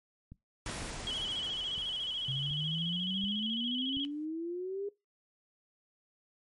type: click train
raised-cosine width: 5 ms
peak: -35 dBFS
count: 6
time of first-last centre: 0.32-3.97 s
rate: 1.37 Hz
type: noise with exponential decay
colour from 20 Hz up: pink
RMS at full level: -38 dBFS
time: 0.66-4.25 s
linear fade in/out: 1 ms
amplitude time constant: 780 ms
type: tone with vibrato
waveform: sine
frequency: 3136 Hz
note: G7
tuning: in tune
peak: -33 dBFS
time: 1.07-4.05 s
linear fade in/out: 0 ms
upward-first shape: square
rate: 14 Hz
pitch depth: 70 cents each way
type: exponential sweep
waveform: sine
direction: up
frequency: 130.81 to 410.3 Hz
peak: -34 dBFS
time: 2.28-4.89 s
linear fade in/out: 5 ms
effects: noise-tail reverb RT60 0.2 s tail -20 dB re dry + MP3 48 kbps